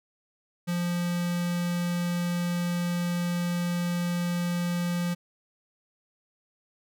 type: tone with notch filter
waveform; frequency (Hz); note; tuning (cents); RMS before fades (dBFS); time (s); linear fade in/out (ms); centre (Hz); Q
square; 174.61; F3; 0; -28; 0.67-5.15; 20; 690; 1.4
effects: none